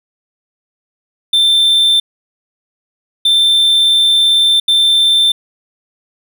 triangle tone bursts at uneven times, 3561 Hz, A7, 20 cents sharp, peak -6 dBFS, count 3, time 1.33-2 / 3.25-4.6 / 4.68-5.32 s, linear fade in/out 5 ms, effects none

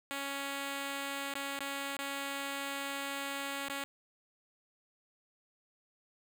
5% pulse tone with dropouts, 278 Hz, C#4, 5 cents sharp, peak -25 dBFS, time 0.11-3.84 s, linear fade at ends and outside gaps 0 ms, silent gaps 1.339-1.354 / 1.591-1.606 / 1.967-1.99 / 3.685-3.697 s, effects none

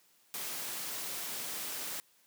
white noise, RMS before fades -39 dBFS, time 0.34-2 s, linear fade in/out 0 ms, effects white hiss -67 dBFS RMS until 2.26 s + high-pass 150 Hz 12 dB/octave

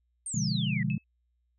sine exponential sweep, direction down, 9000 to 1879 Hz, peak -33 dBFS, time 0.26-0.83 s, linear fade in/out 2 ms
sine chord, B diminished seventh, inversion none, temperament equal, 123.47 / 146.83 / 174.61 / 207.7 Hz, B2 / D3 / F3 / Ab3, 0 / 0 / 0 / 0 cents, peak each -32 dBFS, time 0.34-0.98 s, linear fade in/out 5 ms
sine tone with exponential decay, 2600 Hz, E7, 24 cents flat, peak -33 dBFS, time 0.9-1.04 s, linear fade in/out 1 ms, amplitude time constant 30 ms
effects added 60 Hz sine -70 dBFS peak until 1.58 s

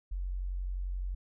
sine tone, 45.75 Hz, F#1, 19 cents flat, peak -32 dBFS, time 0.11-1.15 s, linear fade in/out 10 ms, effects none

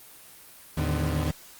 35% pulse tone cluster, 78.8 / 108.9 / 149.8 / 254.4 Hz, D#2 / A2 / D3 / C4, +23 / -17 / +35 / -48 cents, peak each -26 / -32 / -27 / -33 dBFS, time 0.77-1.31 s, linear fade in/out 5 ms, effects white hiss -49 dBFS RMS until 1.59 s + Opus 24 kbps

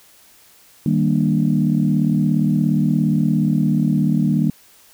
sine chord, Eb major seventh, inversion none, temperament equal, 155.56 / 196 / 233.1 / 293.7 Hz, Eb3 / G3 / Bb3 / D4, 0 / 0 / 0 / 0 cents, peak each -18 / -19 / -19 / -23 dBFS, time 0.86-4.5 s, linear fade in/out 2 ms, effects tanh soft clip ceiling -4 dBFS + white hiss -50 dBFS RMS until 4.93 s

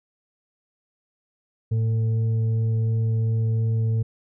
sine tone with frequency modulation, 111.3 Hz, A2, 20 cents sharp, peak -19 dBFS, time 1.71-4.03 s, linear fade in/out 10 ms, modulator 338 Hz, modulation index 0.24, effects none

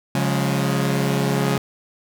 sawtooth chord, Db major, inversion none, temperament equal with one note detuned, 138.59 / 178.39 / 207.7 Hz, Db3 / F3 / Ab3, 0 / +37 / 0 cents, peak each -17 / -20 / -21 dBFS, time 0.15-1.58 s, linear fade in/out 2 ms, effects none

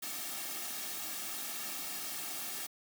white noise with comb filter, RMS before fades -40 dBFS, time 0.02-2.67 s, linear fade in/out 10 ms, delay 2 ms, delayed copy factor -0.65, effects high-pass 200 Hz 12 dB/octave

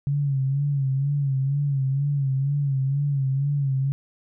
sine tone with vibrato, 138.59 Hz, C#3, in tune, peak -20 dBFS, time 0.07-3.92 s, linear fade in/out 0 ms, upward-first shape sine, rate 2.1 Hz, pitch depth 71 cents each way, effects none

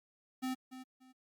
square tone with echo, 258.2 Hz, C4, 23 cents flat, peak -35 dBFS, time 0.42-0.55 s, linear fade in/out 20 ms, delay 290 ms, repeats 2, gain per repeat -12 dB, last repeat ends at 1.13 s, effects Opus 48 kbps

